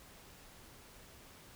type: silence
effects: pink hiss -57 dBFS RMS until 1.55 s